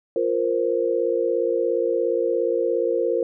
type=chord; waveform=sine; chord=F suspended fourth; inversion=none; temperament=equal; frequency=349.2 / 466.2 / 523.3 Hz; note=F4 / Bb4 / C5; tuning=0 / 0 / 0 cents; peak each=-25 / -22 / -24 dBFS; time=0.16-3.23 s; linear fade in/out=2 ms; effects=none